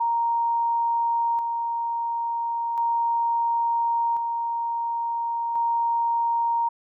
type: tone with tremolo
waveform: sine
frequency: 932.3 Hz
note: A#5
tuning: in tune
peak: -20 dBFS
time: 0-6.69 s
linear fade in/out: 10 ms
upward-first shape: square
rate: 0.36 Hz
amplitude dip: 35%
effects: none